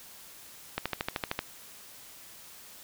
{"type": "click train", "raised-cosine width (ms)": 0.3, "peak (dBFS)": -13, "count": 9, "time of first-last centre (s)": [0.78, 1.391], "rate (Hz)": 13.1, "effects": ["white hiss -50 dBFS RMS until 2.83 s"]}